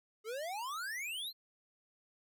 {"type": "exponential sweep", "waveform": "square", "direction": "up", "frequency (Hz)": [415.3, 4302], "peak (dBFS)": -39, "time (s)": [0.24, 1.33], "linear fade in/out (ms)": 50, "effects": []}